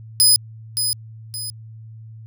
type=tone with echo; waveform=15% pulse; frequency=5010 Hz; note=D#8; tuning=11 cents sharp; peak=-5 dBFS; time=0.2-0.36 s; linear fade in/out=0 ms; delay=570 ms; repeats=2; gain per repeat=-8 dB; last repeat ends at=1.5 s; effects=added 111 Hz sine -36 dBFS peak until 2.26 s